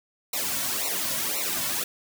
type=noise with flanger; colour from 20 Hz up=white; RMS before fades=-28 dBFS; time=0.33-1.84 s; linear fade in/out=5 ms; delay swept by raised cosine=0.61 to 2.51 ms; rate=1.9 Hz; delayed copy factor=-1; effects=none